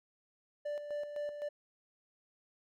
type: tone with tremolo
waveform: triangle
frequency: 587.3 Hz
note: D5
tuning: in tune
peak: -33 dBFS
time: 0.65-1.49 s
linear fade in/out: 10 ms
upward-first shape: square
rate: 3.9 Hz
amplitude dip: 55%
effects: none